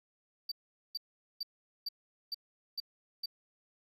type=tone bursts; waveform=triangle; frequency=4640 Hz; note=D8; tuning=22 cents flat; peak=-33 dBFS; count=7; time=0.49-3.259 s; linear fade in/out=5 ms; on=27 ms; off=430 ms; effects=none